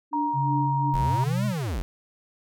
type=tone with tremolo; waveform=sine; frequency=293.7 Hz; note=D4; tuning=in tune; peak=-26 dBFS; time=0.11-0.94 s; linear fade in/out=50 ms; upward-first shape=sine; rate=2.7 Hz; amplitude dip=90%
type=tone; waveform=sine; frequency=941 Hz; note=A#5; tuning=16 cents sharp; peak=-24 dBFS; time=0.13-1.24 s; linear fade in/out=2 ms
type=tone with pitch glide; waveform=sine; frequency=137.6 to 127.65 Hz; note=C#3 to C3; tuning=-12 to -42 cents; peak=-24 dBFS; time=0.33-1.54 s; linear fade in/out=50 ms; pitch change=-130 cents; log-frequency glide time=0.9-1.19 s
type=linear two-way sweep; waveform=square; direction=up then down; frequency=32.85 to 214.3 to 32.85 Hz; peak=-27 dBFS; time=0.94-1.82 s; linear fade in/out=0 ms; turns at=1.46 s
effects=none